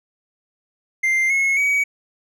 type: tone with pitch steps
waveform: triangle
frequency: 2093 / 2177 / 2264 Hz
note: C7 / C#7 / C#7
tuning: 0 / -32 / +36 cents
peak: -14 dBFS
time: 1.03-1.84 s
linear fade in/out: 10 ms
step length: 270 ms
effects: none